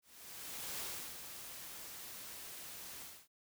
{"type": "noise with ADSR envelope", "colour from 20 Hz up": "white", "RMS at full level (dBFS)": -42, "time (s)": [0.02, 3.28], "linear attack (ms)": 790, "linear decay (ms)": 340, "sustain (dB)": -7, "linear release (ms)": 260, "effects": []}